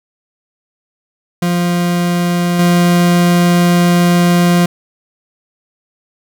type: tone with level steps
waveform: 40% pulse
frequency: 174.8 Hz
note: F3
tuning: 2 cents sharp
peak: -11 / -7 dBFS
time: 1.42-4.66 s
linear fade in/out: 5 ms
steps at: 2.59 s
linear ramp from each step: 2 ms
effects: none